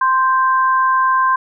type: tone pair together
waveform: sine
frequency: 1044.3 / 1568 Hz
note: C6 / G6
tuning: -4 / 0 cents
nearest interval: perfect fifth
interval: 704 cents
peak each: -12 / -19 dBFS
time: 0.01-1.36 s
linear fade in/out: 5 ms
effects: none